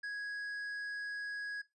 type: tone with hard clipping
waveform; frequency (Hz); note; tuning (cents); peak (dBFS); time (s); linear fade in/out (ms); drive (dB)
triangle; 1661.2; G#6; 0; -39; 0.03-1.62; 10; 9
effects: noise-tail reverb RT60 0.2 s tail -17 dB re dry + resampled to 24000 Hz